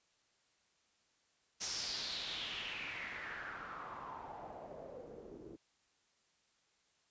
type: noise with low-pass filter sweep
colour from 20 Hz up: white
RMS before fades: -45 dBFS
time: 1.6-5.57 s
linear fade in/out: 20 ms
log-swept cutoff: 6100 to 340 Hz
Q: 4.4
effects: white hiss -75 dBFS RMS until 7.1 s + resampled to 16000 Hz